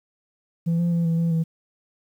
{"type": "tone with pitch steps", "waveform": "sine", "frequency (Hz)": [167.6, 172, 169.2, 165.2, 167.6, 163.1], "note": ["E3", "F3", "E3", "E3", "E3", "E3"], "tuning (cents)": [29, -26, 45, 4, 29, -18], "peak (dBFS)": -16, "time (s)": [0.66, 1.44], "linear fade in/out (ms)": 20, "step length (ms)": 130, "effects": ["tanh soft clip ceiling -18 dBFS", "9-bit"]}